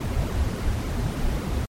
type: noise with flanger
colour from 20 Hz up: brown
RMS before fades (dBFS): -25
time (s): 0-1.66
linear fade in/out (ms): 10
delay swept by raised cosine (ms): 1.1 to 6.7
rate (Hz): 3.5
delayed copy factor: -0.7
effects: MP3 64 kbps